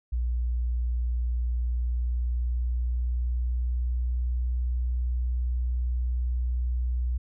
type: tone with pitch glide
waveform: sine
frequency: 60 to 61.26 Hz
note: B1 to B1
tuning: -49 to -13 cents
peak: -24 dBFS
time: 0.12-7.18 s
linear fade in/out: 10 ms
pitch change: +36 cents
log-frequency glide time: 1.38-4.47 s
effects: none

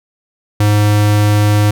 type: tone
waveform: square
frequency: 104.4 Hz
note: G#2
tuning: 10 cents sharp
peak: -9 dBFS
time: 0.6-1.71 s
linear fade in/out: 5 ms
effects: none

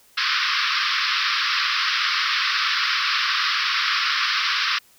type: band-pass noise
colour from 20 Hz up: pink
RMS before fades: -22 dBFS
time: 0.17-4.79 s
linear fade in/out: 10 ms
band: 1100 to 5400 Hz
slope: 96 dB/octave
effects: white hiss -55 dBFS RMS until 4.98 s

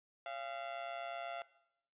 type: tone with amplitude modulation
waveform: sawtooth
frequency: 686 Hz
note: F5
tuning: 31 cents flat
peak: -34 dBFS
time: 0.26-1.42 s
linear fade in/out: 2 ms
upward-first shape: sine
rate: 128 Hz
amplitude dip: 75%
effects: noise-tail reverb RT60 0.8 s tail -18 dB re dry + resampled to 8000 Hz

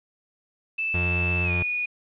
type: tone with pitch glide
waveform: sine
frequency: 2636 to 2459 Hz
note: E7 to D#7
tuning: -1 to -21 cents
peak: -24 dBFS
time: 0.78-1.86 s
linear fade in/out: 10 ms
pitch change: -120 cents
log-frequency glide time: 1.44-1.51 s
type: tone with vibrato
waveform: 35% pulse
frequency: 88.4 Hz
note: F2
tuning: 22 cents sharp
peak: -23 dBFS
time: 0.94-1.63 s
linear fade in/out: 5 ms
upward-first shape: sine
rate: 17 Hz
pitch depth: 19 cents each way
effects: resampled to 8000 Hz + 9-bit

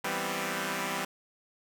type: chord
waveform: 5% pulse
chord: C major seventh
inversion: first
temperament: equal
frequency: 164.81 / 196 / 246.9 / 261.6 Hz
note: E3 / G3 / B3 / C4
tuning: 0 / 0 / 0 / 0 cents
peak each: -26 / -23 / -26 / -26 dBFS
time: 0.04-1.05 s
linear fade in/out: 5 ms
effects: none

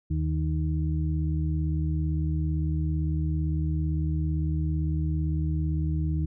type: harmonic tone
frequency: 77.78 Hz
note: D#2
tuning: in tune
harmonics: 1 / 2 / 4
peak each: -26 / -28 / -35 dBFS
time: 0.1-6.26 s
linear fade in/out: 10 ms
effects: none

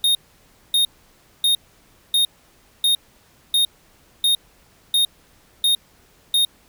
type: tone bursts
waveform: square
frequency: 3700 Hz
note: A#7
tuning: 14 cents flat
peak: -15 dBFS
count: 10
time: 0.04-6.45 s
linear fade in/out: 2 ms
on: 110 ms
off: 590 ms
effects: pink hiss -55 dBFS RMS until 6.68 s

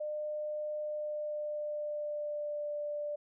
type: tone with pitch glide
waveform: sine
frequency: 603 to 590.2 Hz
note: D5 to D5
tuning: +46 to +8 cents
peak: -34 dBFS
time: 0-3.16 s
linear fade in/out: 10 ms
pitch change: -38 cents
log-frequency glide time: 0.8-2.73 s
effects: none

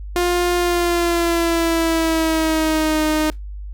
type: tone with pitch glide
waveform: sawtooth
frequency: 352.9 to 309 Hz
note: F4 to D#4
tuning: +18 to -12 cents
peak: -12 dBFS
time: 0.16-3.3 s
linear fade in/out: 0 ms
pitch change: -230 cents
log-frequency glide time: 0.56-3.03 s
effects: added 50 Hz sine -28 dBFS peak until 3.73 s + Opus 48 kbps

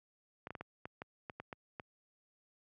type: clicks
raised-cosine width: 0.5 ms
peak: -28 dBFS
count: 10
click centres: 0.471 / 0.506 / 0.552 / 0.61 / 0.855 / 1.019 / 1.298 / 1.4 / 1.528 / 1.798 s
effects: high-pass 80 Hz 12 dB/octave

